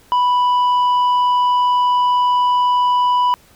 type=tone with tanh clipping; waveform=sine; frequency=987.8 Hz; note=B5; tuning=in tune; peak=-13 dBFS; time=0.12-3.34 s; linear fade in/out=0 ms; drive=5 dB; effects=pink hiss -50 dBFS RMS until 3.55 s